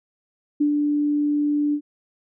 sine tone with ADSR envelope, 293.7 Hz, D4, in tune, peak -15 dBFS, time 0.6-1.81 s, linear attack 12 ms, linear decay 96 ms, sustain -3 dB, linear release 74 ms, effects none

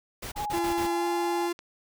pink noise bursts, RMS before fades -37 dBFS, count 5, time 0.22-0.872 s, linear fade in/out 10 ms, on 100 ms, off 38 ms
sine tone with vibrato, 830.6 Hz, G#5, in tune, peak -29 dBFS, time 0.35-1.5 s, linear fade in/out 50 ms, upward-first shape triangle, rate 19 Hz, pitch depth 36 cents each way
45% pulse tone with pitch glide, 342 to 345.6 Hz, F4 to F4, -36 to -18 cents, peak -27 dBFS, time 0.53-1.53 s, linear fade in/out 10 ms, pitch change +18 cents, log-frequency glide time 0.92-1.06 s
click train, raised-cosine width 0.2 ms, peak -28 dBFS, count 4, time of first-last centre 1.07-1.591 s, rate 5.76 Hz
effects none

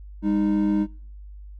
triangle tone pair together, 201.5 / 309.8 Hz, G3 / D#4, +48 / -7 cents, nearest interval perfect fifth, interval 745 cents, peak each -20 dBFS, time 0.22-0.87 s, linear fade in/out 50 ms, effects noise-tail reverb RT60 0.5 s tail -24 dB re dry + added 50 Hz sine -38 dBFS peak until 1.59 s

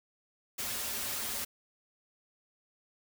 white noise with comb filter, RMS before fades -36 dBFS, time 0.58-1.45 s, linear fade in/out 10 ms, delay 6.1 ms, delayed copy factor -0.85, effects none

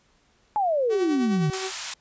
sine exponential sweep, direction down, 867 to 144.4 Hz, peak -20 dBFS, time 0.56-1.5 s, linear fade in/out 0 ms
sawtooth tone with tremolo, 379.6 Hz, F#4, 44 cents sharp, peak -24 dBFS, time 0.89-1.72 s, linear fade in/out 50 ms, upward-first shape sine, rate 9.5 Hz, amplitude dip 45%
white high-pass noise, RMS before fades -30 dBFS, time 1.53-1.94 s, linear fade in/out 5 ms, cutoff 790 Hz, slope 24 dB/octave
effects pink hiss -63 dBFS RMS until 2 s + resampled to 16000 Hz

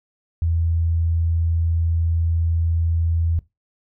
sine tone, 83 Hz, E2, 12 cents sharp, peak -17 dBFS, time 0.42-3.39 s, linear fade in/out 0 ms, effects noise-tail reverb RT60 0.2 s tail -19 dB re dry

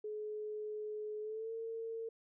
sine tone with pitch glide, 425.2 to 453.1 Hz, G#4 to A#4, +41 to -49 cents, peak -39 dBFS, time 0.04-2.09 s, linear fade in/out 5 ms, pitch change +110 cents, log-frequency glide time 1.21-1.52 s, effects none

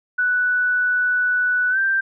sine tone with pitch glide, 1483 to 1571.2 Hz, F#6 to G6, +4 to +4 cents, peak -16 dBFS, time 0.18-2.01 s, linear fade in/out 10 ms, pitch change +100 cents, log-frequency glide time 1.7-1.78 s, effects none

